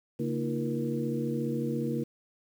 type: tone cluster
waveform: sine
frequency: 140.5 / 230.6 / 308.1 / 342.4 / 473.2 Hz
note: C#3 / A#3 / D#4 / F4 / A#4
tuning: +24 / -19 / -17 / -34 / +26 cents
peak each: -34 / -32 / -37 / -36 / -36 dBFS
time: 0.19-2.04 s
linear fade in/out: 10 ms
effects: 9-bit